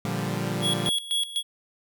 sawtooth chord, G minor seventh, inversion first, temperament equal with one note detuned, 116.2 / 146.83 / 174.61 / 196 Hz, Bb2 / D3 / F3 / G3, -5 / 0 / 0 / 0 cents, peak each -28 dBFS, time 0.05-0.89 s, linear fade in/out 0 ms
square tone with tremolo, 3341 Hz, G#7, 10 cents sharp, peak -23 dBFS, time 0.61-1.43 s, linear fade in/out 50 ms, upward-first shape square, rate 4 Hz, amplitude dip 80%
effects none

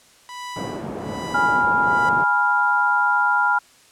sawtooth tone with tremolo, 987.8 Hz, B5, in tune, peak -26 dBFS, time 0.29-2.09 s, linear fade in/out 0 ms, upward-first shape sine, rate 1.2 Hz, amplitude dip 100%
pink band-pass noise, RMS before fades -30 dBFS, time 0.56-2.24 s, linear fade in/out 2 ms, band 150 to 740 Hz, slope 12 dB/octave
sine chord, F diminished, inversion first, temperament equal with one note detuned, 830.6 / 979.8 / 1396.9 Hz, Ab5 / Cb6 / F6, 0 / -14 / 0 cents, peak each -22 / -21 / -18 dBFS, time 1.34-3.59 s, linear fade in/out 10 ms
effects white hiss -52 dBFS RMS until 3.91 s + low-pass 9000 Hz 12 dB/octave

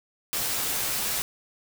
white noise with comb filter, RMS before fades -28 dBFS, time 0.33-1.22 s, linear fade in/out 0 ms, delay 12 ms, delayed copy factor -0.55, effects none

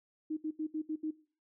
sine tone bursts at uneven times, 311.1 Hz, D#4, in tune, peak -32 dBFS, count 6, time 0.3-0.37 / 0.44-0.51 / 0.59-0.67 / 0.74-0.82 / 0.89-0.96 / 1.03-1.11 s, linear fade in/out 10 ms, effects noise-tail reverb RT60 0.4 s tail -18 dB re dry

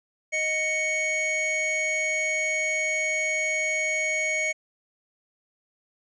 square tone pair together, 624 / 2224 Hz, D#5 / C#7, +5 / +5 cents, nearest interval octave + minor seventh, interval 2200 cents, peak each -32 / -25 dBFS, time 0.32-4.53 s, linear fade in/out 20 ms, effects resampled to 22050 Hz

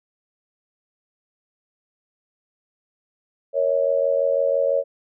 sine tone with amplitude modulation, 554.4 Hz, C#5, in tune, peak -13 dBFS, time 3.53-4.84 s, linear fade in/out 50 ms, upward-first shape sine, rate 86 Hz, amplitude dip 90%, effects none

